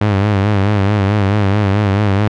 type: tone with vibrato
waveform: sawtooth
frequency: 101.2 Hz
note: G#2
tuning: 44 cents flat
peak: -7 dBFS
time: 0.01-2.28 s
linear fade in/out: 5 ms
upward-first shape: sine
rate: 4.6 Hz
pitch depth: 80 cents each way
effects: low-pass 3000 Hz 12 dB/octave